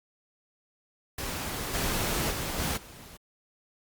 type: noise with level steps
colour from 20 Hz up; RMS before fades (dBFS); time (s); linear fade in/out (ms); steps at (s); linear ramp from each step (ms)
pink; -34 / -29 / -33 / -30 / -48; 1.18-3.17; 5; 1.73 / 2.3 / 2.58 / 2.76; 20
effects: Opus 48 kbps